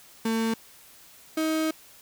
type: tone pair in turn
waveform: 35% pulse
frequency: 225.1 / 316.1 Hz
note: A3 / D#4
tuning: +40 / +27 cents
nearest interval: tritone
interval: 587 cents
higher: second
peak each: -22 dBFS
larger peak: neither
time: 0.25-0.54 / 1.37-1.71 s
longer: second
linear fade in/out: 5 ms
effects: white hiss -52 dBFS RMS until 2.01 s